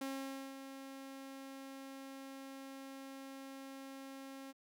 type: tone with ADSR envelope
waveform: sawtooth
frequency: 270 Hz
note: C#4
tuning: 45 cents flat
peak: -35 dBFS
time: 0.01-4.53 s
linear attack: 6 ms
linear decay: 520 ms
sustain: -9 dB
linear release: 28 ms
effects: none